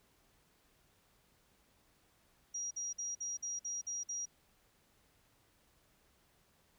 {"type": "tone bursts", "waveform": "sine", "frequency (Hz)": 5730, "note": "F8", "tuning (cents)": 44, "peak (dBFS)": -37, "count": 8, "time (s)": [2.54, 4.257], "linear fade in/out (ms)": 10, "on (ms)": 170, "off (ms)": 51, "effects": ["pink hiss -71 dBFS RMS until 6.78 s"]}